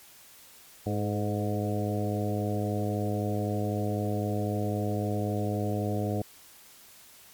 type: harmonic tone with a mistuned harmonic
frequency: 103.83 Hz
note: G#2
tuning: in tune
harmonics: 1 / 2 / 3 / 4 / 5 / 6 / 7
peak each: -30 / -33 / -35 / -36 / -37 / -38 / -38 dBFS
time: 0.86-6.22 s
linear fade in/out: 5 ms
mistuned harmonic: 4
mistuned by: +33 cents
effects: white hiss -53 dBFS RMS until 7.33 s + MP3 96 kbps